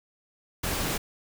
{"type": "noise", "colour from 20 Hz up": "pink", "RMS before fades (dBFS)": -29, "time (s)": [0.63, 0.98], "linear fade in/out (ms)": 10, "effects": []}